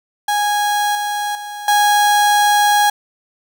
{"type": "tone with level steps", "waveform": "35% pulse", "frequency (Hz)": 827, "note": "G#5", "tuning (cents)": -8, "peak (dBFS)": [-13, -17, -25, -9], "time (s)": [0.28, 2.9], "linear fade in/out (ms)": 5, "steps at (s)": [0.95, 1.35, 1.68], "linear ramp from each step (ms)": 2, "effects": []}